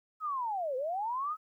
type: linear two-way sweep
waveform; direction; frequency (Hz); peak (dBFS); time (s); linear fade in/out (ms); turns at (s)
sine; down then up; 1297 to 493.9 to 1297; -31; 0.2-1.37; 50; 0.76
effects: 12-bit